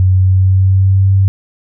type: tone with pitch glide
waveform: sine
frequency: 93.2 to 96.82 Hz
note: F#2 to G2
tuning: +13 to -21 cents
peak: -6 dBFS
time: 0-1.28 s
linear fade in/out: 0 ms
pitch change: +66 cents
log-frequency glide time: 0.12-1.12 s
effects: none